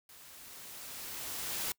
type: noise with level ramp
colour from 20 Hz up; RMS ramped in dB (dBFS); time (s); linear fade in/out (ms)
white; -55 to -35; 0.09-1.72; 2
effects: noise-tail reverb RT60 0.1 s tail -25 dB re dry